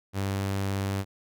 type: tone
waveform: sawtooth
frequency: 98 Hz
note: G2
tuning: in tune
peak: -23 dBFS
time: 0.13-1.05 s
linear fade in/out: 50 ms
effects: none